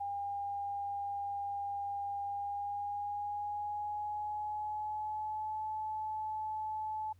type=tone with pitch glide; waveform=sine; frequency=806 to 863.8 Hz; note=G5 to A5; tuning=+48 to -32 cents; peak=-35 dBFS; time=0-7.13 s; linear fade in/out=10 ms; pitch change=+120 cents; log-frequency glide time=2.25-5.62 s; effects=added 89 Hz sine -59 dBFS peak until 7.19 s + pink hiss -75 dBFS RMS until 7.19 s